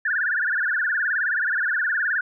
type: tone with vibrato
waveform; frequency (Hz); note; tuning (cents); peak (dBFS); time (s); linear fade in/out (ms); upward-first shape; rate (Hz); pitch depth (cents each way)
sine; 1600; G6; +35; -20; 0.05-2.21; 5; sine; 19; 200
effects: none